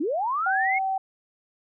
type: linear sweep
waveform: sine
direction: up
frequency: 261.6 to 2217 Hz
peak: -23 dBFS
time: 0-0.79 s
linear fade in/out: 10 ms
type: tone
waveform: sine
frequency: 768 Hz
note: G5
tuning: 36 cents flat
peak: -23 dBFS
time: 0.46-0.98 s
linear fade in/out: 5 ms
effects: none